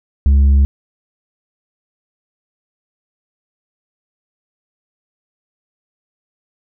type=tone with tanh clipping; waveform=sine; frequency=69.3 Hz; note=C#2; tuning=in tune; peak=-8 dBFS; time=0.26-0.65 s; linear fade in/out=0 ms; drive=4 dB; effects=none